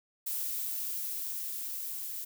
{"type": "noise with level ramp", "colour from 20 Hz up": "violet", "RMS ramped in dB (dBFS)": [-34, -39], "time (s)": [0.26, 2.25], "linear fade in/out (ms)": 10, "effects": []}